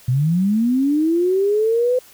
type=linear sweep; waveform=sine; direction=up; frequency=119.1 to 510 Hz; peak=-14 dBFS; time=0.08-1.99 s; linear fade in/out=5 ms; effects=white hiss -47 dBFS RMS until 2.13 s